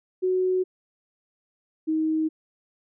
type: tone pair in turn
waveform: sine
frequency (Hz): 370 / 315.2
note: F#4 / D#4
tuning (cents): 0 / +23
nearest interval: minor third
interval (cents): 277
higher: first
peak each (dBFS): -20 / -21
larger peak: first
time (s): 0.22-0.64 / 1.87-2.29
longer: neither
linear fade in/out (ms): 20
effects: none